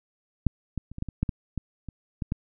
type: clicks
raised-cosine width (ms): 5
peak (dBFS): -8 / -17 / -28 / -24 / -16 / -22 / -11 / -15 / -17 / -24 / -17 / -14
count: 12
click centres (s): 0.467 / 0.777 / 0.916 / 0.984 / 1.024 / 1.087 / 1.23 / 1.292 / 1.577 / 1.887 / 2.222 / 2.321
effects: none